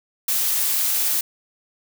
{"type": "noise", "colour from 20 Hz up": "blue", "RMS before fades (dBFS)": -21, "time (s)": [0.28, 1.21], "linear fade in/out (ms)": 5, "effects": []}